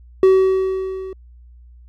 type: tone with level ramp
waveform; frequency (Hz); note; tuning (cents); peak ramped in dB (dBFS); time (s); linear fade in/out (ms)
triangle; 379.4; F#4; +43; -5 to -26; 0.23-1.13; 2
effects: added 60 Hz sine -41 dBFS peak until 1.88 s